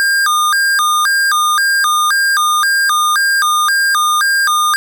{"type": "tone with vibrato", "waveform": "square", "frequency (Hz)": 1396.9, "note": "F6", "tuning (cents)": 0, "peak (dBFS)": -11, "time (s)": [0, 4.76], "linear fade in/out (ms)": 0, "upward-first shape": "square", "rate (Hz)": 1.9, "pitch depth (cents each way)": 240, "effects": ["7-bit"]}